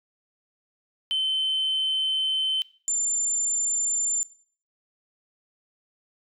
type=tone pair in turn; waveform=sine; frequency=3073 / 7185 Hz; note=G7 / A8; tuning=-35 / +35 cents; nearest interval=octave + minor third; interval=1470 cents; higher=second; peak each=-21 dBFS; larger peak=neither; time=1.11-2.62 / 2.88-4.23 s; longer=first; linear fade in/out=0 ms; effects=noise-tail reverb RT60 0.5 s tail -20 dB re dry + tanh soft clip ceiling -19 dBFS